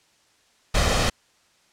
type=noise with comb filter; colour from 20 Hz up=pink; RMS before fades=-20 dBFS; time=0.74-1.1 s; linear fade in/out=10 ms; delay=1.6 ms; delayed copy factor=+0.5; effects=white hiss -61 dBFS RMS until 1.72 s + low-pass 7000 Hz 12 dB/octave